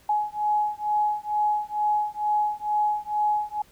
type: beating tone pair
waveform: sine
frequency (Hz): 840 / 842.2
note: G#5 / G#5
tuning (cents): +19 / +24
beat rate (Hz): 2.2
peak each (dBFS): -25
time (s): 0.09-3.62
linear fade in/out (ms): 5
effects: pink hiss -57 dBFS RMS until 3.71 s